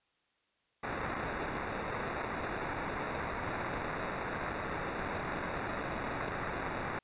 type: noise with sample-and-hold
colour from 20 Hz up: white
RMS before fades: -37 dBFS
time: 0.83-6.99 s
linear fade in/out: 5 ms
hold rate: 3150 Hz
effects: white hiss -75 dBFS RMS until 7.03 s + resampled to 8000 Hz